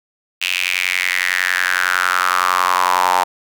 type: tone with high-pass filter sweep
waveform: sawtooth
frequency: 90.9 Hz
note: F#2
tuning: 30 cents flat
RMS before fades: -17 dBFS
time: 0.41-3.24 s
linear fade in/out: 10 ms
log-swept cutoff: 2700 to 870 Hz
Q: 5.3
effects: none